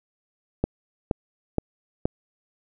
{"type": "click train", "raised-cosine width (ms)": 2, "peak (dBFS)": -8, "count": 4, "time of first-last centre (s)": [0.64, 2.055], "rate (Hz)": 2.12, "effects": []}